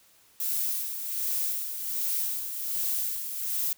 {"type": "noise with tremolo", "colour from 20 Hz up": "violet", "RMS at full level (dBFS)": -28, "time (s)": [0.4, 3.73], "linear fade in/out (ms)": 2, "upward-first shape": "sine", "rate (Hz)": 1.3, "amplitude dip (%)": 55, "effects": ["white hiss -60 dBFS RMS until 3.77 s"]}